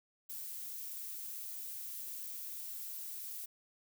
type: noise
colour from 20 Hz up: violet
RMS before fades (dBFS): -44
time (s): 0.29-3.46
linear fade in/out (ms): 10
effects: none